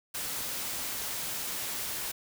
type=noise with amplitude modulation; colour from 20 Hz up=white; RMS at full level=-34 dBFS; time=0.14-2.12 s; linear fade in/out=10 ms; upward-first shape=sine; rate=277 Hz; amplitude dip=25%; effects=none